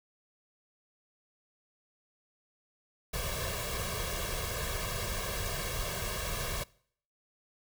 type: noise with comb filter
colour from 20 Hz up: pink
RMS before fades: -35 dBFS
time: 3.13-6.64 s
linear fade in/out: 10 ms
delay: 1.8 ms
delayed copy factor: +0.85
effects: noise-tail reverb RT60 0.6 s tail -23 dB re dry